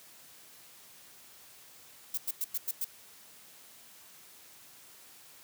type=noise bursts; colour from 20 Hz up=violet; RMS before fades=-32 dBFS; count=6; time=2.14-2.846 s; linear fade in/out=5 ms; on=36 ms; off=98 ms; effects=white hiss -55 dBFS RMS until 5.43 s + high-pass 80 Hz 12 dB/octave